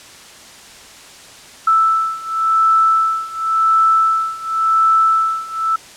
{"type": "beating tone pair", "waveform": "sine", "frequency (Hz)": [1318.5, 1319.42], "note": ["E6", "E6"], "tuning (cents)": [0, 1], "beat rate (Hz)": 0.92, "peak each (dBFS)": [-16, -14], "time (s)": [1.67, 5.76], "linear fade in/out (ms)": 5, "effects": ["white hiss -39 dBFS RMS until 5.96 s", "low-pass 8000 Hz 12 dB/octave"]}